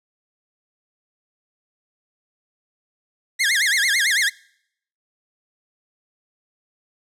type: tone with vibrato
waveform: sawtooth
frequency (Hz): 1864.7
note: A#6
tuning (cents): 0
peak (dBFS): -13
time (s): 3.39-4.3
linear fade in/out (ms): 20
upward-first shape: sine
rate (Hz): 9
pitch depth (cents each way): 260
effects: noise-tail reverb RT60 0.7 s tail -24 dB re dry + low-pass 11000 Hz 12 dB/octave